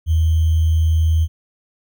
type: tone with sample-and-hold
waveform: sine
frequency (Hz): 80.6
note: E2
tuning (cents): -38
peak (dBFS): -12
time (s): 0.06-1.28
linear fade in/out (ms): 50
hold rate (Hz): 3150
effects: none